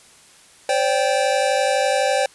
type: chord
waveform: square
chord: C suspended second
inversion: none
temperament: equal with one note detuned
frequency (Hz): 523.3 / 575.2 / 784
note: C5 / D5 / G5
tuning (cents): 0 / -36 / 0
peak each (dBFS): -22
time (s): 0.69-2.26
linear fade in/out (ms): 2
effects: white hiss -49 dBFS RMS until 2.34 s + resampled to 24000 Hz